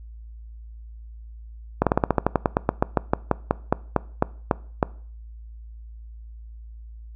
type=slowing click train; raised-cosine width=1 ms; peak=-3 dBFS; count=22; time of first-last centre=1.82-4.828 s; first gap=47 ms; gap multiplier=1.1; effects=noise-tail reverb RT60 0.5 s tail -21 dB re dry + added 56 Hz sine -38 dBFS peak until 7.15 s